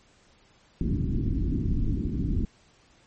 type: low-pass noise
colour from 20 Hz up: pink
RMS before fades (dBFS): -26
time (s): 0.81-2.45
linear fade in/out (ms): 2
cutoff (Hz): 330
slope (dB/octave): 48
effects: pink hiss -60 dBFS RMS until 3.06 s + MP3 32 kbps